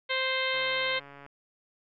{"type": "harmonic tone", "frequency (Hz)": 523.3, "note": "C5", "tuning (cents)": 0, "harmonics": [1, 2, 3, 4, 5, 6, 7, 8], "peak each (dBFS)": [-33, -36, -35, -31, -38, -35, -37, -41], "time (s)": [0.09, 1], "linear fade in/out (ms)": 20}
{"type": "click train", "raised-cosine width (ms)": 0.5, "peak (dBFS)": -33, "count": 103, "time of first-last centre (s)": [0.54, 1.263], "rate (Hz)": 141}
{"effects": []}